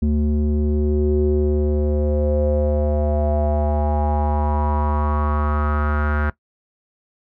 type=tone with low-pass filter sweep; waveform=square; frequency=74.5 Hz; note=D2; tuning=25 cents sharp; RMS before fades=-19 dBFS; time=0.02-6.3 s; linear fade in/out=5 ms; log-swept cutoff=270 to 1500 Hz; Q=6.1; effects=noise-tail reverb RT60 0.1 s tail -18 dB re dry